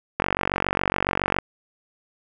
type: click train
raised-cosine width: 0.5 ms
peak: -5 dBFS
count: 57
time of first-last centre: 0.2-1.386 s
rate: 47.2 Hz
effects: none